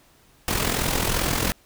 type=noise with amplitude modulation; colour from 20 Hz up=pink; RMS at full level=-21 dBFS; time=0.48-1.52 s; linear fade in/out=0 ms; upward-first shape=sine; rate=42.4 Hz; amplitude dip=60%; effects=pink hiss -57 dBFS RMS until 1.65 s